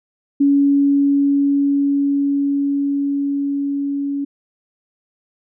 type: tone with level ramp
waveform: sine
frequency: 281.3 Hz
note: C#4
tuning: 26 cents sharp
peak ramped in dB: -10 to -19 dBFS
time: 0.4-4.25 s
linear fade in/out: 10 ms
effects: none